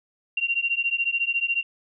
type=beating tone pair; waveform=sine; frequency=2755 / 2769 Hz; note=F7 / F7; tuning=-24 / -15 cents; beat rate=14 Hz; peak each=-25 dBFS; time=0.37-1.63 s; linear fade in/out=5 ms; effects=none